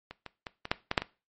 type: clicks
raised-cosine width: 0.3 ms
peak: -25 / -24 / -21 / -20 / -8 / -11 / -6 / -17 dBFS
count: 8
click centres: 0.11 / 0.263 / 0.468 / 0.654 / 0.715 / 0.914 / 0.978 / 1.02 s
effects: noise-tail reverb RT60 0.3 s tail -19 dB re dry + MP3 32 kbps